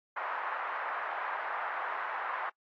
pink band-pass noise, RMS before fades -36 dBFS, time 0.16-2.5 s, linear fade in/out 10 ms, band 770 to 1700 Hz, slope 24 dB/octave, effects noise-tail reverb RT60 0.1 s tail -24 dB re dry + AAC 48 kbps

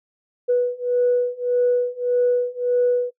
sine beating tone pair, 490 / 491.7 Hz, B4 / B4, -14 / -8 cents, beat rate 1.7 Hz, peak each -20 / -19 dBFS, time 0.48-3.11 s, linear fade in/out 20 ms, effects noise-tail reverb RT60 0.1 s tail -23 dB re dry + tanh soft clip ceiling -10 dBFS

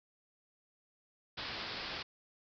white low-pass noise, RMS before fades -42 dBFS, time 1.37-2.03 s, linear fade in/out 10 ms, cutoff 5100 Hz, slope 96 dB/octave, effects none

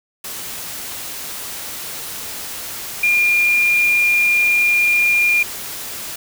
sine tone in noise, 2409 Hz, D7, 43 cents sharp, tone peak -12 dBFS, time 3.03-5.43 s, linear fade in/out 5 ms, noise white, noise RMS -29 dBFS, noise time 0.24-6.16 s, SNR +14 dB, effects none

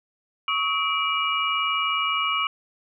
sine tone cluster, 1120 / 1279 / 2333 / 2894 Hz, C#6 / D#6 / D7 / F#7, +18 / +47 / -12 / -39 cents, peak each -27 dBFS, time 0.48-2.47 s, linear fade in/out 2 ms, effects none

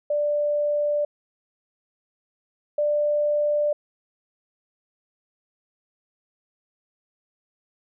sine tone pair in turn, 589 / 591.6 Hz, D5 / D5, +5 / +13 cents, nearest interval unison, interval 8 cents, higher second, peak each -20 / -19 dBFS, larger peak second, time 0.1-1.05 / 2.78-3.73 s, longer neither, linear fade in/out 5 ms, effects none

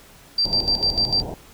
sine tone with tremolo, 4699 Hz, D8, in tune, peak -16 dBFS, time 0.38-1.22 s, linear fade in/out 5 ms, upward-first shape square, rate 6.7 Hz, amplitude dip 75%
pink low-pass noise, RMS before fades -30 dBFS, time 0.45-1.34 s, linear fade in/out 0 ms, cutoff 940 Hz, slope 96 dB/octave
effects pink hiss -48 dBFS RMS until 1.53 s

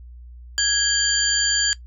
sine tone cluster, 1651 / 3168 / 4672 / 7050 Hz, G#6 / G7 / D8 / A8, -11 / +18 / -10 / +2 cents, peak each -23 dBFS, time 0.58-1.73 s, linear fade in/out 0 ms, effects noise-tail reverb RT60 0.1 s tail -18 dB re dry + added 60 Hz sine -38 dBFS peak until 1.86 s

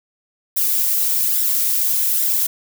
violet noise with flanger, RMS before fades -18 dBFS, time 0.56-2.47 s, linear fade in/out 10 ms, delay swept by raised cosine 0.54 to 3.34 ms, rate 1.2 Hz, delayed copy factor +0.55, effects none

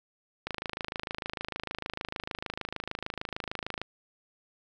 click train, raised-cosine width 0.3 ms, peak -17 dBFS, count 90, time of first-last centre 0.47-3.816 s, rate 26.6 Hz, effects none

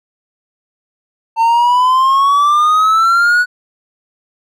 triangle exponential sweep, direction up, 899 to 1480 Hz, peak -6 dBFS, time 1.36-3.46 s, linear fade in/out 50 ms, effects none

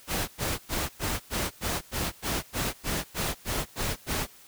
pink noise bursts, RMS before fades -29 dBFS, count 14, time 0.07-4.271 s, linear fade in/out 50 ms, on 210 ms, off 97 ms, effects white hiss -53 dBFS RMS until 4.47 s

